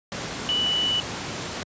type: tone in noise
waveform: sine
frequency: 2960 Hz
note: F#7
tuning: in tune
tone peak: -21 dBFS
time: 0.49-1 s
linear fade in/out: 0 ms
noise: pink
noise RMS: -31 dBFS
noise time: 0.12-1.63 s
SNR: +7 dB
effects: high-pass 100 Hz 12 dB/octave + resampled to 16000 Hz